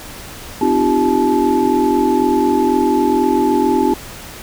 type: tone cluster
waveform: sine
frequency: 256.6 / 300.7 / 342.9 / 390.7 / 866 Hz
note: C4 / D4 / F4 / G4 / A5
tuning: -34 / +41 / -32 / -6 / -28 cents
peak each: -18 dBFS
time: 0.61-3.94 s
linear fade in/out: 5 ms
effects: pink hiss -33 dBFS RMS until 4.42 s